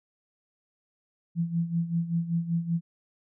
sine tone with tremolo, 168.4 Hz, E3, 37 cents sharp, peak -22 dBFS, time 1.35-2.81 s, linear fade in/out 50 ms, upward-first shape sine, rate 5.2 Hz, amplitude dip 75%, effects none

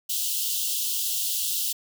white high-pass noise, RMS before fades -27 dBFS, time 0.09-1.73 s, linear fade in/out 10 ms, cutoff 2800 Hz, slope 96 dB/octave, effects none

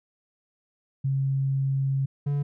sine / triangle tone pair in turn, 135.8 / 143.28 Hz, C#3 / D3, -35 / -42 cents, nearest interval minor second, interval 93 cents, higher second, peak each -22 / -21 dBFS, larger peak second, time 1.04-2.06 / 2.26-2.43 s, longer first, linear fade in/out 10 ms, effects none

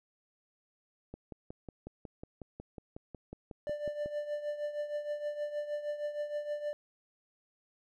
click train, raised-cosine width 2 ms, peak -30 dBFS, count 17, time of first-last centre 1.14-4.06 s, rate 5.48 Hz
triangle tone with tremolo, 591 Hz, D5, 11 cents sharp, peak -29 dBFS, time 3.67-6.73 s, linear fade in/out 0 ms, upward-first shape triangle, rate 6.4 Hz, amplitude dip 75%
effects none

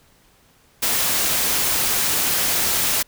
white noise, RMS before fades -20 dBFS, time 0.82-3.03 s, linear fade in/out 10 ms, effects pink hiss -56 dBFS RMS until 3.07 s

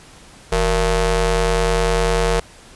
sawtooth ring-modulated tone, 210 Hz, G#3, 19 cents sharp, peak -8 dBFS, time 0.52-2.4 s, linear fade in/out 5 ms, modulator 255 Hz, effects pink hiss -44 dBFS RMS until 2.75 s + resampled to 24000 Hz

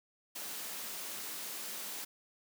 white high-pass noise, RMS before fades -42 dBFS, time 0.35-2.05 s, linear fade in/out 10 ms, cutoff 160 Hz, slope 96 dB/octave, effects none

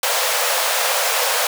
pink high-pass noise, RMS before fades -19 dBFS, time 0.03-1.47 s, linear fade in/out 2 ms, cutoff 470 Hz, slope 96 dB/octave, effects none

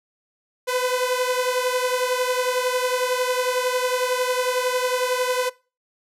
sawtooth beating tone pair, 499.8 / 510.8 Hz, B4 / C5, +21 / -42 cents, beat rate 11 Hz, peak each -18 / -22 dBFS, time 0.67-5.5 s, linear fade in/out 20 ms, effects noise-tail reverb RT60 0.3 s tail -21 dB re dry + resampled to 32000 Hz

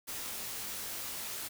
white noise with comb filter, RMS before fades -40 dBFS, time 0.07-1.49 s, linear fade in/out 20 ms, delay 20 ms, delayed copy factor -0.75, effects none

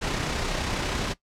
pink noise with amplitude modulation, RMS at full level -26 dBFS, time 0.01-1.14 s, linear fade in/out 20 ms, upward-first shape sine, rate 32 Hz, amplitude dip 35%, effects noise-tail reverb RT60 0.1 s tail -17 dB re dry + low-pass 6000 Hz 12 dB/octave

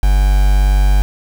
triangle tone with quantisation, 48.89 Hz, G1, 4 cents flat, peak -6 dBFS, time 0.03-1.02 s, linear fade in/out 0 ms, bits 4, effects none

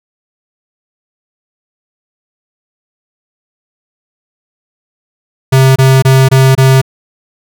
square tone bursts, 132.6 Hz, C3, 23 cents sharp, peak -4 dBFS, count 5, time 5.52-6.816 s, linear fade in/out 10 ms, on 240 ms, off 24 ms, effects none

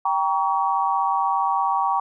sine chord, G diminished, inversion none, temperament just, 784 / 940.8 / 1128.9 Hz, G5 / Bb5 / Db6, 0 / +16 / +31 cents, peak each -23 dBFS, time 0.05-2 s, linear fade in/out 5 ms, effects none

